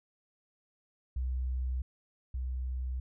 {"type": "tone pair in turn", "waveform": "sine", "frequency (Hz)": [63.5, 63.5], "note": ["B1", "B1"], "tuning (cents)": [49, 49], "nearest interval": "unison", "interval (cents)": 0, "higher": "neither", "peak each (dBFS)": [-30, -32], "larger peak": "first", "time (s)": [[1.16, 1.82], [2.34, 3]], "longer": "neither", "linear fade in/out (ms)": 5, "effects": []}